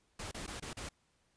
pink noise with dropouts, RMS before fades -43 dBFS, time 0.19-0.89 s, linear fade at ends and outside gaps 5 ms, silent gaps 0.314-0.344 / 0.466-0.476 / 0.599-0.623 / 0.732-0.769 s, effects pink hiss -74 dBFS RMS until 1.36 s + resampled to 22050 Hz

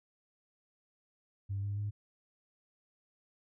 sine tone with pitch steps, 99 / 101.2 / 103.44 Hz, G2 / G#2 / G#2, +18 / -44 / -6 cents, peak -32 dBFS, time 1.49-1.91 s, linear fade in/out 20 ms, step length 140 ms, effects tanh soft clip ceiling -29 dBFS

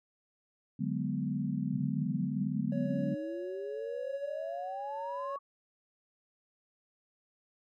sine chord, G# half-diminished seventh, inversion second, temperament equal, 146.83 / 185 / 207.7 / 246.9 Hz, D3 / F#3 / G#3 / B3, 0 / 0 / 0 / 0 cents, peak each -36 dBFS, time 0.79-3.15 s, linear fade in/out 10 ms
sine exponential sweep, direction up, 130 to 1133 Hz, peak -37 dBFS, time 1.72-5.39 s, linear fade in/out 20 ms
triangle tone with tremolo, 560 Hz, C#5, 18 cents sharp, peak -35 dBFS, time 2.72-5.36 s, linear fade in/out 2 ms, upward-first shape triangle, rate 0.85 Hz, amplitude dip 45%
effects none

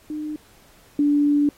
sine tone pair in turn, 303.7 / 290.7 Hz, D#4 / D4, -42 / -18 cents, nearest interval minor second, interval 76 cents, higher first, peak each -26 / -15 dBFS, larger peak second, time 0.1-0.36 / 0.99-1.49 s, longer second, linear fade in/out 2 ms, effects pink hiss -54 dBFS RMS until 1.57 s + AAC 48 kbps

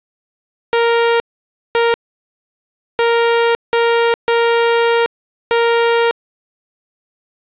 sawtooth tone bursts at uneven times, 466.2 Hz, A#4, in tune, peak -7 dBFS, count 6, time 0.73-1.2 / 1.75-1.94 / 2.99-3.55 / 3.73-4.14 / 4.28-5.06 / 5.51-6.11 s, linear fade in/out 0 ms, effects resampled to 8000 Hz + 8-bit

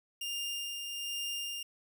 sawtooth tone with tremolo, 2805 Hz, F7, 7 cents sharp, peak -31 dBFS, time 0.21-1.63 s, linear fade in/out 5 ms, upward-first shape sine, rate 1.2 Hz, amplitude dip 35%, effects none

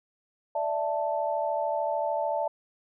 sine chord, D suspended second, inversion none, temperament just, 587.3 / 660.7 / 881 Hz, D5 / E5 / A5, 0 / +4 / +2 cents, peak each -30 dBFS, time 0.55-2.48 s, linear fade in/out 5 ms, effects none

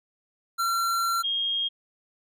square / sine tone pair in turn, 1364 / 3244 Hz, F6 / G#7, -41 / -41 cents, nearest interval octave + minor third, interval 1500 cents, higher second, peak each -24 dBFS, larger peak neither, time 0.58-1.23 / 1.23-1.69 s, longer first, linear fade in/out 20 ms, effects none

